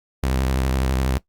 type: tone with vibrato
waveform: sawtooth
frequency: 65.41 Hz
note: C2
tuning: in tune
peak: -15 dBFS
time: 0.23-1.18 s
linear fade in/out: 0 ms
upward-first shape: sine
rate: 12 Hz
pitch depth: 70 cents each way
effects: noise-tail reverb RT60 0.1 s tail -18 dB re dry + Opus 48 kbps